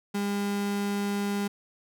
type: tone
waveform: 35% pulse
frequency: 202.1 Hz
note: G#3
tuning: 47 cents flat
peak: -25 dBFS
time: 0.14-1.48 s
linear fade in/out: 10 ms
effects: none